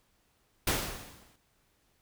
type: noise with exponential decay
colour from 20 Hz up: pink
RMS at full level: -26 dBFS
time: 0.67-1.36 s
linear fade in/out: 5 ms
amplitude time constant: 150 ms
effects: pink hiss -71 dBFS RMS until 2.01 s